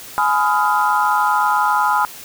sine chord, F half-diminished seventh, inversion first, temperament just, 838.1 / 1005.8 / 1257.2 / 1396.9 Hz, Ab5 / Cb6 / Eb6 / F6, +16 / +31 / +18 / 0 cents, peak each -18 / -18 / -20 / -21 dBFS, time 0.18-2.05 s, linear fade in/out 0 ms, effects white hiss -36 dBFS RMS until 2.24 s

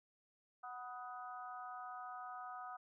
harmonic tone with a mistuned harmonic, 246.9 Hz, B3, in tune, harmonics 3 / 4 / 5 / 6, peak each -49 / -56 / -49 / -57 dBFS, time 0.63-2.77 s, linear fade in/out 10 ms, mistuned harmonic 5, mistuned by +26 cents, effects none

